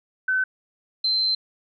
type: tone pair in turn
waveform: sine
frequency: 1520 / 4102 Hz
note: F#6 / C8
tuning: +46 / -35 cents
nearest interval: octave + perfect fourth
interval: 1719 cents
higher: second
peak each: -19 dBFS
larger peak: neither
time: 0.28-0.44 / 1.04-1.35 s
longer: second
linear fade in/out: 5 ms
effects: none